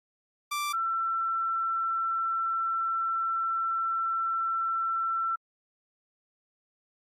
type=tone pair in turn; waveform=sawtooth / sine; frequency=1174.7 / 1342.8 Hz; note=D6 / E6; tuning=0 / +32 cents; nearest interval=major second; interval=232 cents; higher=second; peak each=-25 / -26 dBFS; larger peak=first; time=0.51-0.73 / 0.73-5.36 s; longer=second; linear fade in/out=10 ms; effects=AAC 48 kbps